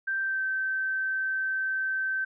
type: tone with pitch glide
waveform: sine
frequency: 1568 to 1547.3 Hz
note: G6 to G6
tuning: 0 to -23 cents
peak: -26 dBFS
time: 0.07-2.25 s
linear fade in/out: 10 ms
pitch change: -23 cents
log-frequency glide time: 0.22-0.43 s
effects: none